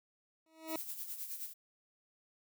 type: tone with exponential growth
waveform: 20% pulse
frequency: 320.3 Hz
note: E4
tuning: 50 cents flat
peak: -29 dBFS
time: 0.46-0.76 s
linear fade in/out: 2 ms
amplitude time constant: 65 ms
type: noise with tremolo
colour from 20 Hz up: violet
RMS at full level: -41 dBFS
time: 0.67-1.54 s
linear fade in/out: 50 ms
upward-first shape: sine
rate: 9.5 Hz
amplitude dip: 60%
effects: none